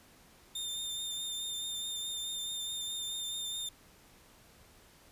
sawtooth tone with vibrato, 3614 Hz, A7, 46 cents sharp, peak -33 dBFS, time 0.55-3.69 s, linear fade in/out 5 ms, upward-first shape triangle, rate 4.7 Hz, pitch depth 22 cents each way, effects pink hiss -60 dBFS RMS until 5.11 s + resampled to 32000 Hz

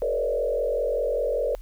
sine tone with frequency modulation, 523 Hz, C5, 1 cent flat, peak -22 dBFS, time 0.02-1.55 s, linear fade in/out 0 ms, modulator 45.1 Hz, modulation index 1.8, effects added 40 Hz sine -37 dBFS peak until 1.61 s + white hiss -60 dBFS RMS until 1.61 s

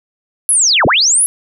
sine linear two-way sweep, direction down then up, 11180 to 55 to 11180 Hz, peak -8 dBFS, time 0.49-1.26 s, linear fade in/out 0 ms, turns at 0.86 s, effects none

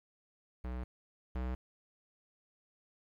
square tone pair in turn, 62.1 / 62.82 Hz, B1 / B1, +10 / +30 cents, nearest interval unison, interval 20 cents, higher second, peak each -38 / -35 dBFS, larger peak second, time 0.64-0.84 / 1.35-1.55 s, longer neither, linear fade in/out 5 ms, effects low-pass 2000 Hz 12 dB/octave + 11-bit

